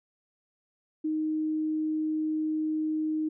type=tone; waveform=sine; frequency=311.1 Hz; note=D#4; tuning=in tune; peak=-26 dBFS; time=1.04-3.29 s; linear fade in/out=10 ms; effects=none